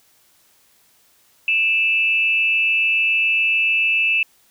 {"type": "tone with amplitude modulation", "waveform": "sine", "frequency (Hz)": 2640, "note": "E7", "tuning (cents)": 2, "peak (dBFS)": -12, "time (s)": [1.48, 4.23], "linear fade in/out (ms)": 2, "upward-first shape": "sine", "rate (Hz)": 227, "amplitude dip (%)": 60, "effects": ["white hiss -57 dBFS RMS until 4.5 s"]}